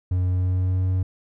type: tone with pitch glide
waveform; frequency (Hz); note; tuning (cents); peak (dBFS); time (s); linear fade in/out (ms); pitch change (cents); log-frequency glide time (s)
triangle; 91 to 92.8; F#2 to F#2; -28 to +6; -17; 0.11-1.03; 5; +34; 0.25-0.86
effects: none